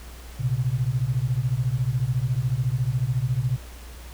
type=beating tone pair; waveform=sine; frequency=119.4 / 133.4 Hz; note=A#2 / C3; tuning=+42 / +34 cents; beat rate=14 Hz; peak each=-24 / -24 dBFS; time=0.39-3.58 s; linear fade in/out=20 ms; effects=added 60 Hz sine -39 dBFS peak until 4.13 s + pink hiss -46 dBFS RMS until 4.13 s